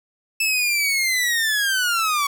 sawtooth linear sweep, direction down, 2637 to 1118 Hz, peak -15 dBFS, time 0.4-2.27 s, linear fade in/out 5 ms, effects none

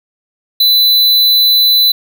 square tone, 4000 Hz, B7, 21 cents sharp, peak -7 dBFS, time 0.6-1.92 s, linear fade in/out 5 ms, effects none

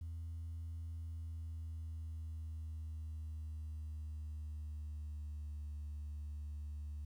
sine tone with pitch glide, 82.41 to 74.27 Hz, E2 to D2, 0 to +20 cents, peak -40 dBFS, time 0.01-7.05 s, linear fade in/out 5 ms, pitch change -180 cents, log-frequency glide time 0.88-5.66 s, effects tanh soft clip ceiling -40 dBFS + 12-bit

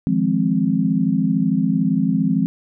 sine chord, F minor seventh, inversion third, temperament equal with one note detuned, 156.83 / 174.61 / 207.7 / 261.6 Hz, Eb3 / F3 / Ab3 / C4, +14 / 0 / 0 / 0 cents, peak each -25 / -20 / -20 / -20 dBFS, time 0.07-2.46 s, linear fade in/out 0 ms, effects none

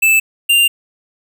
square tone pair in turn, 2633 / 2790 Hz, E7 / F7, -3 / -2 cents, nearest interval minor second, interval 101 cents, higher second, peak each -9 dBFS, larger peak neither, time 0.02-0.2 / 0.49-0.68 s, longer second, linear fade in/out 10 ms, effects none

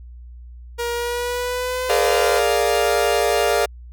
sawtooth tone with pitch glide, 474.1 to 508.1 Hz, A#4 to B4, +29 to +49 cents, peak -18 dBFS, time 0.78-2.4 s, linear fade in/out 20 ms, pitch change +120 cents, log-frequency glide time 0.93-1.85 s
40% pulse chord, Bb dominant seventh, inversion third, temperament equal, 415.3 / 466.2 / 587.3 / 698.5 Hz, Ab4 / Bb4 / D5 / F5, 0 / 0 / 0 / 0 cents, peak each -21 dBFS, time 1.89-3.66 s, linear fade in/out 10 ms
effects added 60 Hz sine -36 dBFS peak until 3.92 s

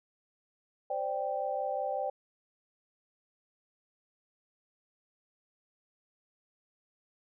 sine chord, C suspended second, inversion none, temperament just, 523.3 / 588.7 / 784.9 Hz, C5 / D5 / G5, 0 / +4 / +2 cents, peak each -36 / -35 / -34 dBFS, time 0.9-2.1 s, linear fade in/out 5 ms, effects none

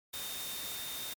sine tone in noise, 3658 Hz, A#7, 33 cents flat, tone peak -43 dBFS, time 0.13-1.14 s, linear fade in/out 10 ms, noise white, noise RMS -41 dBFS, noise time 0.13-1.14 s, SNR -5 dB, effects MP3 96 kbps

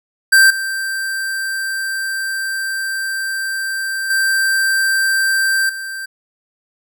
square tone with level steps, 1568 Hz, G6, in tune, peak -7 / -20 / -14 / -25 dBFS, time 0.32-6.06 s, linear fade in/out 10 ms, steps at 0.5 / 4.1 / 5.69 s, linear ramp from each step 5 ms, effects none

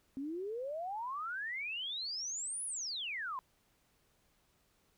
sine exponential two-way sweep, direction up then down, 261.6 to 10548 to 990 Hz, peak -37 dBFS, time 0.17-3.39 s, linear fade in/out 0 ms, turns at 2.65 s, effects pink hiss -73 dBFS RMS until 4.97 s

